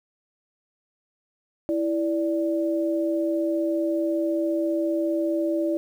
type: tone pair together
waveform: sine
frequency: 329.6 / 585.1 Hz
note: E4 / D5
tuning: 0 / -7 cents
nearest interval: minor seventh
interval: 993 cents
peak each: -23 / -26 dBFS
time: 1.69-5.77 s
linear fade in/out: 0 ms
effects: 9-bit